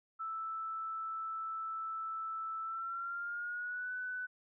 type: tone with pitch glide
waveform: sine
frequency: 1318.5 to 1497.2 Hz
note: E6 to F#6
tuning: 0 to +20 cents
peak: -37 dBFS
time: 0.19-4.27 s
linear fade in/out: 20 ms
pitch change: +220 cents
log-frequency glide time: 2.62-3.92 s
effects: none